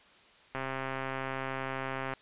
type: click train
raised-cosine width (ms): 0.5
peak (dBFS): -20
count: 212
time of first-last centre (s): 0.55-2.136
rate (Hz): 133
effects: white hiss -59 dBFS RMS until 2.21 s + resampled to 8000 Hz